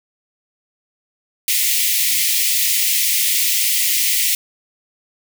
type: high-pass noise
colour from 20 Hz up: white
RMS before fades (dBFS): -17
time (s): 1.48-4.35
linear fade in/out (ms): 2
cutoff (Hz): 1900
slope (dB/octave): 96
effects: none